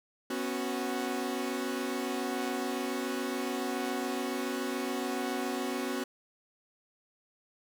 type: chord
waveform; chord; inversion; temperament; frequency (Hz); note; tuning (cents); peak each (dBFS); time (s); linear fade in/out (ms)
sawtooth; B suspended second; none; equal with one note detuned; 246.9 / 274 / 370; B3 / C#4 / F#4; 0 / -20 / 0; -32; 0.3-6.04; 5
effects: none